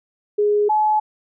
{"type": "tone pair in turn", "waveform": "sine", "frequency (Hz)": [415.3, 854.9], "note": ["G#4", "G#5"], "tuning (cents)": [0, 50], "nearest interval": "octave", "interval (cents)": 1250, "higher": "second", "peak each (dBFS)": -14, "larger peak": "neither", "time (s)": [[0.38, 0.69], [0.69, 1]], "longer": "neither", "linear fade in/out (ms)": 10, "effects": []}